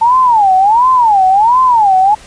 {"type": "tone with vibrato", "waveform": "sine", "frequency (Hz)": 880, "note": "A5", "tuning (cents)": 0, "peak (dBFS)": -5, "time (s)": [0.01, 2.15], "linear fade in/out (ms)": 10, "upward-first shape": "sine", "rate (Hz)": 1.4, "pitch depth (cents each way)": 280, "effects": ["pink hiss -37 dBFS RMS until 2.26 s", "resampled to 22050 Hz"]}